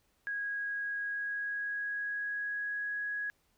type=tone with pitch glide; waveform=sine; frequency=1648 to 1667.1 Hz; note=G#6 to G#6; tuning=-14 to +6 cents; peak=-33 dBFS; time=0.27-3.3 s; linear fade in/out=0 ms; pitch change=+20 cents; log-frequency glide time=0.81-3.04 s; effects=pink hiss -73 dBFS RMS until 3.57 s